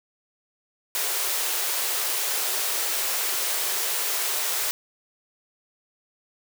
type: high-pass noise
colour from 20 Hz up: white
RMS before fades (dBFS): -26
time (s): 0.95-4.71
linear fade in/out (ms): 0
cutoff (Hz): 350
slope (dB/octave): 96
effects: none